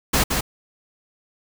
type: noise with echo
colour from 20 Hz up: pink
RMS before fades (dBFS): -18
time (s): 0.13-0.24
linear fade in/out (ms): 10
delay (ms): 170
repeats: 1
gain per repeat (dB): -4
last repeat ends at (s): 0.41
effects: none